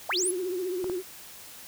sine linear sweep, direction up, 466.2 to 11200 Hz, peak -25 dBFS, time 0.09-0.31 s, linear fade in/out 5 ms
sine tone with vibrato, 364.7 Hz, F#4, 25 cents flat, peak -28 dBFS, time 0.12-1.03 s, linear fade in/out 50 ms, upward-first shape triangle, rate 15 Hz, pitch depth 93 cents each way
clicks, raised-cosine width 1 ms, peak -23 dBFS, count 2, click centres 0.843 / 0.898 s
effects white hiss -46 dBFS RMS until 1.67 s

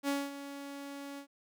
sawtooth tone with ADSR envelope, 280.7 Hz, C#4, 22 cents sharp, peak -25 dBFS, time 0.03-1.27 s, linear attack 53 ms, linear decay 220 ms, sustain -13 dB, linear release 89 ms, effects none

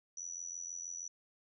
sine tone with amplitude modulation, 5920 Hz, F#8, in tune, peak -37 dBFS, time 0.17-1.08 s, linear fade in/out 5 ms, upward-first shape sine, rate 86.3 Hz, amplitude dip 90%, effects none

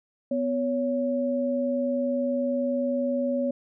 sine tone pair together, 249.5 / 560 Hz, B3 / C#5, +18 / +18 cents, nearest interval octave + major second, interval 1400 cents, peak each -26 dBFS, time 0.31-3.51 s, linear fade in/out 5 ms, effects none

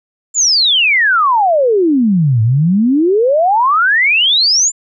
sine exponential two-way sweep, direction down then up, 7330 to 107.2 to 7330 Hz, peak -8 dBFS, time 0.34-4.72 s, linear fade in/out 50 ms, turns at 2.42 s, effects none

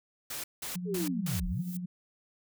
white noise bursts, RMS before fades -38 dBFS, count 4, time 0.3-1.4 s, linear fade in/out 5 ms, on 140 ms, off 180 ms
sine tone with tremolo, 178.8 Hz, F3, 41 cents sharp, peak -31 dBFS, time 0.75-1.86 s, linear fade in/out 10 ms, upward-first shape triangle, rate 12 Hz, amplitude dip 55%
sine linear two-way sweep, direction down then up, 440 to 30.87 to 192.3 Hz, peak -31 dBFS, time 0.85-1.64 s, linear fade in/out 50 ms, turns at 1.47 s
violet noise with exponential growth, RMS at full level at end -41 dBFS, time 1.38-1.77 s, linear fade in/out 5 ms, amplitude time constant 84 ms
effects none

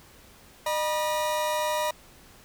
40% pulse tone pair together, 609 / 966.7 Hz, D#5 / B5, -37 / -37 cents, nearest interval minor sixth, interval 800 cents, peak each -27 dBFS, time 0.66-1.91 s, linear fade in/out 5 ms, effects pink hiss -53 dBFS RMS until 2.44 s

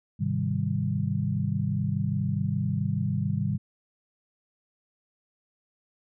sine chord, Ab major seventh, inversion none, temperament equal, 103.83 / 130.81 / 155.56 / 196 Hz, Ab2 / C3 / Eb3 / G3, 0 / 0 / 0 / 0 cents, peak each -30 dBFS, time 0.19-3.58 s, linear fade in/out 20 ms, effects none

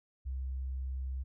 sine tone, 65.41 Hz, C2, in tune, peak -34 dBFS, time 0.25-1.24 s, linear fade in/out 20 ms, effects none

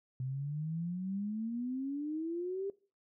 sine exponential sweep, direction up, 126.9 to 400.6 Hz, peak -34 dBFS, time 0.2-2.7 s, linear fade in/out 2 ms, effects noise-tail reverb RT60 0.4 s tail -21 dB re dry

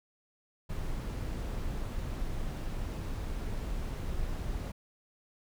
brown noise, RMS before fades -35 dBFS, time 0.69-4.72 s, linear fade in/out 10 ms, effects none

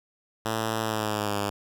5% pulse tone with pitch glide, 111 to 101.79 Hz, A2 to G#2, +16 to -34 cents, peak -15 dBFS, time 0.45-1.5 s, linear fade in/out 10 ms, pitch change -150 cents, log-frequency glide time 0.82-1.39 s, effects none

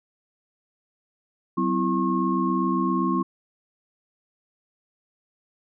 sine tone cluster, 187.9 / 255.5 / 332.8 / 1082 Hz, F#3 / C4 / E4 / C#6, +27 / -41 / +17 / -42 cents, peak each -26 dBFS, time 1.57-3.23 s, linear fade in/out 10 ms, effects none

